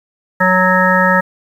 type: harmonic tone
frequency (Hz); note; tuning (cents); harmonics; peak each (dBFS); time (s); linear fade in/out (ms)
185; F#3; 0; 1 / 3 / 5 / 7 / 9 / 10; -16 / -16 / -16 / -16 / -16 / -16; 0.4-1.21; 10
effects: 7-bit